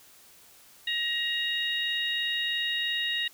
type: harmonic tone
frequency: 943 Hz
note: A#5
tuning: 20 cents sharp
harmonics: 2 / 3 / 4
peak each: -31 / -31 / -31 dBFS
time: 0.87-3.28 s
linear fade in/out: 5 ms
effects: white hiss -55 dBFS RMS until 3.33 s